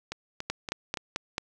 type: two click trains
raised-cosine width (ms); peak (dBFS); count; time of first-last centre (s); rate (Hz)
0.2; -17 / -12; 4 / 5; 0.12-0.972 / 0.5-1.381; 3.52 / 4.54
effects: none